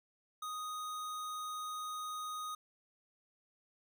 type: tone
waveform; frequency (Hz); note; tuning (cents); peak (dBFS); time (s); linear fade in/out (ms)
square; 1244.5; D#6; 0; -40; 0.42-2.55; 5
effects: none